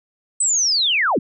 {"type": "linear sweep", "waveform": "sine", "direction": "down", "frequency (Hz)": [8250, 147.5], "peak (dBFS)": -15, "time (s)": [0.4, 1.19], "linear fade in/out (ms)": 5, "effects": []}